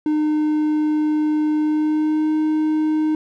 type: tone with pitch glide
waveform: triangle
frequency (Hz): 304.7 to 309.5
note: D#4 to D#4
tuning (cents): -36 to -9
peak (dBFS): -14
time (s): 0.06-3.15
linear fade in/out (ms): 2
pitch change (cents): +27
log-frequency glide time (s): 1.59-2.32
effects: none